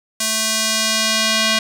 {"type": "tone with band-pass filter sweep", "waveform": "square", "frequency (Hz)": 220, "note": "A3", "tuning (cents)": 0, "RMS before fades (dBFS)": -18, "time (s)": [0.2, 1.59], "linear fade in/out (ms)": 5, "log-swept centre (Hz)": [7700, 3800], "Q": 1, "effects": []}